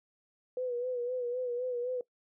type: tone with vibrato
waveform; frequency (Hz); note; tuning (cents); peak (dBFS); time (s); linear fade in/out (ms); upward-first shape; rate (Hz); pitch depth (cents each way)
sine; 493.9; B4; 0; -31; 0.57-2.01; 2; sine; 3.9; 54
effects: noise-tail reverb RT60 0.1 s tail -20 dB re dry